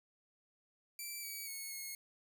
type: tone with pitch steps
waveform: 5% pulse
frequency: 2333 / 2279 / 2199 / 2170 Hz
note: D7 / C#7 / C#7 / C#7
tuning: -12 / +47 / -14 / -37 cents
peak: -33 dBFS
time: 0.99-1.95 s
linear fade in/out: 2 ms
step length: 240 ms
effects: none